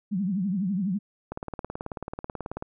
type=tone with vibrato; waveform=sine; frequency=191.8 Hz; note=G3; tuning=37 cents flat; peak=-24 dBFS; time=0.11-0.99 s; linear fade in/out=20 ms; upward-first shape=triangle; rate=12 Hz; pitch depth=200 cents each way
type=click train; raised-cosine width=1 ms; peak=-19 dBFS; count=25; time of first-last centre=1.32-2.624 s; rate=18.4 Hz
effects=none